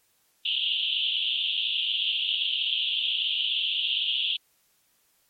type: band-pass noise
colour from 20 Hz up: white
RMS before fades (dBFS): -27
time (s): 0.45-4.37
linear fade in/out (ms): 5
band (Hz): 2800 to 3500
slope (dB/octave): 96
effects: white hiss -67 dBFS RMS until 5.29 s + MP3 64 kbps